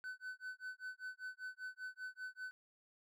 triangle tone with tremolo, 1510 Hz, F#6, 35 cents sharp, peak -40 dBFS, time 0.04-2.51 s, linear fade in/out 0 ms, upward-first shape sine, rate 5.1 Hz, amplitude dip 100%, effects none

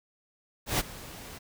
pink noise with ADSR envelope, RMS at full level -25 dBFS, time 0.66-1.39 s, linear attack 130 ms, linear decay 30 ms, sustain -19 dB, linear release 18 ms, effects none

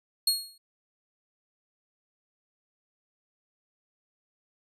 sawtooth tone with exponential decay, 4300 Hz, C8, 47 cents sharp, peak -16 dBFS, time 0.27-0.58 s, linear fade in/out 5 ms, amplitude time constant 66 ms, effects resampled to 32000 Hz

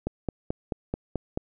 click train, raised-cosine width 2 ms, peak -14 dBFS, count 7, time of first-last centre 0.07-1.374 s, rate 4.6 Hz, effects none

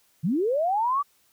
sine linear sweep, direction up, 137 to 1174.7 Hz, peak -21 dBFS, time 0.23-1.03 s, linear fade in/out 20 ms, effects white hiss -64 dBFS RMS until 1.32 s

